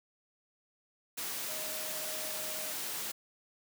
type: tone in noise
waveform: sine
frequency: 622.3 Hz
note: D#5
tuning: in tune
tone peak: -46 dBFS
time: 1.48-2.72 s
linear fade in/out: 10 ms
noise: white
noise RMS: -38 dBFS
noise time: 1.17-3.12 s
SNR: -11 dB
effects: high-pass 150 Hz 12 dB/octave